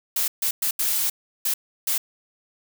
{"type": "noise bursts at uneven times", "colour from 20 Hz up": "blue", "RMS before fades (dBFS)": -23, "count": 6, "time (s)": [[0.16, 0.28], [0.42, 0.51], [0.62, 0.71], [0.79, 1.1], [1.45, 1.54], [1.87, 1.98]], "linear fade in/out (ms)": 5, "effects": []}